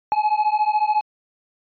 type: beating tone pair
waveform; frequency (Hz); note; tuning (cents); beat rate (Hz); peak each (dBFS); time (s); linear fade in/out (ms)
triangle; 842 / 856; G#5 / A5; +24 / -48; 14; -18; 0.12-1.01; 0
effects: resampled to 11025 Hz